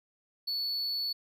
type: tone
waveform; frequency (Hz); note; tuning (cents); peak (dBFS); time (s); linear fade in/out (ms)
triangle; 4435; C#8; 0; -29; 0.47-1.13; 10
effects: none